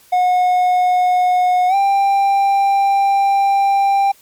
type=tone with pitch glide; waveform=triangle; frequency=726 to 791.7 Hz; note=F#5 to G5; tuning=-33 to +17 cents; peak=-9 dBFS; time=0.12-4.12 s; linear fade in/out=10 ms; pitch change=+150 cents; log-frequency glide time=1.68-1.75 s; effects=white hiss -49 dBFS RMS until 4.21 s + MP3 96 kbps